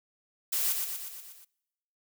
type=noise with echo; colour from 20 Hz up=blue; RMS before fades=-29 dBFS; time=0.52-0.73 s; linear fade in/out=10 ms; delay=120 ms; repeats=6; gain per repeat=-4 dB; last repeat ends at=1.45 s; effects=noise-tail reverb RT60 1.0 s tail -26 dB re dry